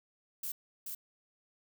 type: noise with echo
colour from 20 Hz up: violet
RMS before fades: -38 dBFS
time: 0.43-0.52 s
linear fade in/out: 5 ms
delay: 430 ms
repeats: 1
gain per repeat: -3 dB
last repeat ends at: 0.95 s
effects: none